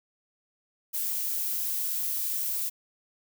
violet noise, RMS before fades -30 dBFS, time 0.93-2.7 s, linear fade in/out 20 ms, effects none

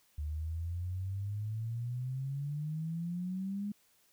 sine exponential sweep, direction up, 73.42 to 207.7 Hz, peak -34 dBFS, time 0.18-3.72 s, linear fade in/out 5 ms, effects white hiss -69 dBFS RMS until 4.12 s

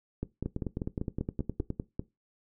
two click trains, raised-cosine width 3 ms, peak -19 / -19 dBFS, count 10 / 13, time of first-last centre 0.23-1.995 / 0.46-1.704 s, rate 5.1 / 9.65 Hz, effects noise-tail reverb RT60 0.2 s tail -18 dB re dry

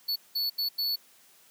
square tone bursts at uneven times, 4435 Hz, C#8, in tune, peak -27 dBFS, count 4, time 0.08-0.16 / 0.35-0.5 / 0.58-0.69 / 0.78-0.96 s, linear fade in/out 10 ms, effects white hiss -59 dBFS RMS until 1.5 s + high-pass 150 Hz 12 dB/octave

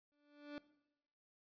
30% pulse tone with exponential growth, 292.2 Hz, D4, 9 cents flat, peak -40 dBFS, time 0.12-0.58 s, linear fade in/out 0 ms, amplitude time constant 100 ms, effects noise-tail reverb RT60 0.9 s tail -19 dB re dry + resampled to 11025 Hz

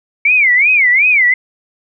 sine tone with vibrato, 2217 Hz, C#7, in tune, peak -7 dBFS, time 0.25-1.34 s, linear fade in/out 5 ms, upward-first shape sine, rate 2.7 Hz, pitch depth 230 cents each way, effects none

